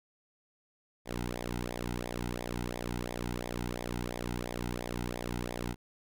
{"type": "tone with flanger", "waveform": "sawtooth", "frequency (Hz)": 60, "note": "B1", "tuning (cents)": -49, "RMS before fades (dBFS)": -37, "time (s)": [1.05, 5.76], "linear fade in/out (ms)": 50, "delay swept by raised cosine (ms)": [0.69, 1.79], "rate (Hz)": 2.9, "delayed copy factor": -0.95, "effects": []}